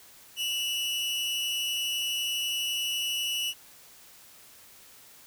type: tone pair together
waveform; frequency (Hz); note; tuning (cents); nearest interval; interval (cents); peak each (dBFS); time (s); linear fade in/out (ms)
40% pulse; 2700 / 2928; E7 / F#7; +41 / -19; minor second; 140; -35 / -28; 0.36-3.54; 50
effects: white hiss -53 dBFS RMS until 5.26 s